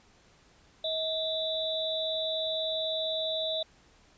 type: tone cluster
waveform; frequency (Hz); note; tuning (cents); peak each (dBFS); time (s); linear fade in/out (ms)
sine; 638 / 3560 / 3872; D#5 / A7 / B7; +43 / +20 / -35; -32 / -34 / -34; 0.84-3.63; 5
effects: pink hiss -61 dBFS RMS until 4.17 s + resampled to 16000 Hz